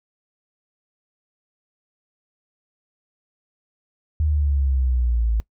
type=exponential sweep; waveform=sine; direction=down; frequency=77.78 to 54.3 Hz; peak=-17 dBFS; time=4.2-5.4 s; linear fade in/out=0 ms; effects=noise-tail reverb RT60 0.1 s tail -21 dB re dry